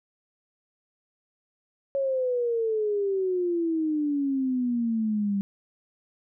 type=exponential sweep; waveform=sine; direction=down; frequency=554.4 to 196.2 Hz; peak=-23 dBFS; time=1.95-5.41 s; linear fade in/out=0 ms; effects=none